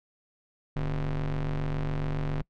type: ring-modulated tone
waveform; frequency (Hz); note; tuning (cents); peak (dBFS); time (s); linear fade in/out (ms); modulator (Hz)
square; 62; B1; +7; -25; 0.76-2.42; 5; 85.6
effects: noise-tail reverb RT60 0.1 s tail -24 dB re dry + low-pass 3000 Hz 12 dB/octave